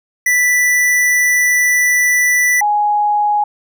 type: tone pair in turn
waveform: square / sine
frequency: 1975.5 / 832.4 Hz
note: B6 / G#5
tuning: 0 / +4 cents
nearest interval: octave + minor third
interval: 1496 cents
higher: first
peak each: -11 dBFS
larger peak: neither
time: 0.26-2.61 / 2.61-3.44 s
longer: first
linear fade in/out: 5 ms
effects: none